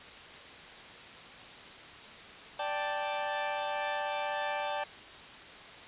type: chord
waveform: sawtooth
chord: D suspended fourth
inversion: none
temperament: equal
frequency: 587.3 / 784 / 880 Hz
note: D5 / G5 / A5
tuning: 0 / 0 / 0 cents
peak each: -32 / -33 / -32 dBFS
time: 2.59-4.84 s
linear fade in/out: 5 ms
effects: white hiss -48 dBFS RMS until 5.87 s + resampled to 8000 Hz